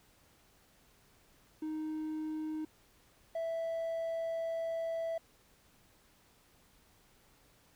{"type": "tone pair in turn", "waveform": "triangle", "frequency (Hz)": [311.1, 659.2], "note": ["D#4", "E5"], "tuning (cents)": [0, 0], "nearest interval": "octave + minor second", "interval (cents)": 1300, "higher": "second", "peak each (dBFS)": [-33, -31], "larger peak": "second", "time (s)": [[1.62, 2.65], [3.35, 5.18]], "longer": "second", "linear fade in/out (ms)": 5, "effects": ["tanh soft clip ceiling -27 dBFS", "pink hiss -66 dBFS RMS until 7.75 s"]}